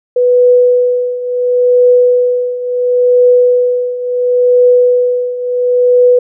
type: tone with tremolo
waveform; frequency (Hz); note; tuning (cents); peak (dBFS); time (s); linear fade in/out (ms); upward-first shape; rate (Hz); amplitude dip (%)
sine; 493.9; B4; 0; -3; 0.16-6.19; 5; triangle; 0.72; 80
effects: none